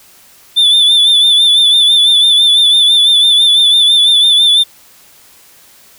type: tone with vibrato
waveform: triangle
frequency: 3520 Hz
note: A7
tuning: in tune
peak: -4 dBFS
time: 0.56-4.64 s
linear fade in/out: 20 ms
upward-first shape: sine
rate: 6 Hz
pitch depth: 50 cents each way
effects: white hiss -43 dBFS RMS until 5.98 s